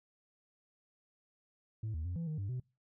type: tone with pitch steps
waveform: sine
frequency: 109.5 / 78.7 / 88.8 / 167.2 / 154.8 / 98.8 / 126.5 Hz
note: A2 / D#2 / F2 / E3 / D#3 / G2 / B2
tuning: -8 / +20 / +29 / +25 / -9 / +14 / +42 cents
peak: -33 dBFS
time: 1.83-2.6 s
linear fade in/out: 5 ms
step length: 110 ms
effects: noise-tail reverb RT60 0.3 s tail -26 dB re dry + tanh soft clip ceiling -34 dBFS